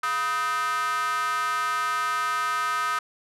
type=tone with high-pass filter; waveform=square; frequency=140 Hz; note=C#3; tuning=18 cents sharp; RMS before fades=-26 dBFS; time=0.03-2.99 s; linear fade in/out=5 ms; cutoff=1300 Hz; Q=6.3; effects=low-pass 12000 Hz 12 dB/octave